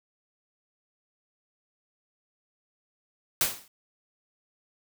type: noise with exponential decay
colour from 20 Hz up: white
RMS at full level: -21 dBFS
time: 3.41-3.68 s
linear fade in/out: 2 ms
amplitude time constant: 58 ms
effects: none